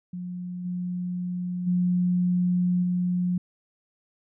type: tone with level steps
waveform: sine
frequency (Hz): 179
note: F3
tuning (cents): +43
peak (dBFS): -31 / -27 / -20 / -22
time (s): 0.13-3.38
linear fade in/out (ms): 5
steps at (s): 0.64 / 1.66 / 2.82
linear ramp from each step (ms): 20
effects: none